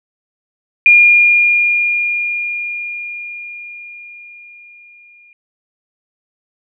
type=tone with exponential decay; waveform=sine; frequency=2418 Hz; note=D7; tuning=50 cents sharp; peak=-3 dBFS; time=0.86-5.33 s; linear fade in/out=1 ms; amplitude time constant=970 ms; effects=none